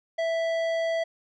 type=tone with tanh clipping; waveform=triangle; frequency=659.3 Hz; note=E5; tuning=in tune; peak=-26 dBFS; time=0.18-1.04 s; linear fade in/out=10 ms; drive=17 dB; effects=none